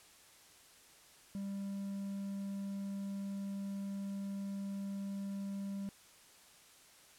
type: tone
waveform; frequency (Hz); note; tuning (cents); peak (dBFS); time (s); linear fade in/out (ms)
triangle; 197.6; G3; +14; -36; 1.35-5.89; 0
effects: white hiss -61 dBFS RMS until 7.18 s + low-pass 11000 Hz 12 dB/octave